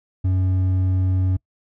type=tone with hard clipping; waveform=sine; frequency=93 Hz; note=F#2; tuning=9 cents sharp; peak=-18 dBFS; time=0.24-1.37 s; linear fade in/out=10 ms; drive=5 dB; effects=noise-tail reverb RT60 0.1 s tail -24 dB re dry